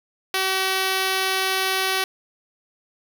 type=tone; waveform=5% pulse; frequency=380.3 Hz; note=F#4; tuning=48 cents sharp; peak=-9 dBFS; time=0.34-2.04 s; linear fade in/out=2 ms; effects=none